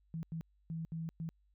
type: tone bursts at uneven times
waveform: sine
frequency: 163 Hz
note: E3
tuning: 19 cents flat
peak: -37 dBFS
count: 5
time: 0.14-0.23 / 0.32-0.41 / 0.7-0.85 / 0.92-1.09 / 1.2-1.29 s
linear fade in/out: 0 ms
effects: added 50 Hz sine -68 dBFS peak until 1.54 s